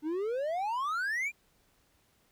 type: exponential sweep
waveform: triangle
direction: up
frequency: 291.7 to 2456 Hz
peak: -28 dBFS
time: 0.02-1.32 s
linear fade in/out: 50 ms
effects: pink hiss -69 dBFS RMS until 2.31 s